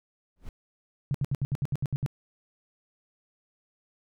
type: noise with exponential growth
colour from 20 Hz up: brown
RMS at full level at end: -34 dBFS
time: 0.36-0.49 s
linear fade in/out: 2 ms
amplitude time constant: 27 ms
type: tone bursts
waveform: sine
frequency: 138.59 Hz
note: C#3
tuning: in tune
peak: -24 dBFS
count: 10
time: 1.11-2.062 s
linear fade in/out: 0 ms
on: 34 ms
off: 68 ms
effects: none